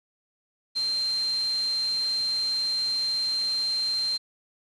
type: tone in noise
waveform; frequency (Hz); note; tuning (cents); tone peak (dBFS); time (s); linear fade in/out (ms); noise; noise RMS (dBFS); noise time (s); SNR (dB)
sine; 4158; C8; -12; -24; 0.75-4.18; 20; white; -41; 0.75-4.18; +14
effects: resampled to 24000 Hz